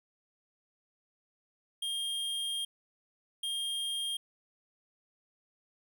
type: tone pair in turn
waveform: square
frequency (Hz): 3220 / 3220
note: G7 / G7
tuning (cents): +46 / +46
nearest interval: unison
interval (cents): 0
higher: neither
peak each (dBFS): -33 / -33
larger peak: neither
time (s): 1.82-2.65 / 3.43-4.17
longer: first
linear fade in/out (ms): 5
effects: none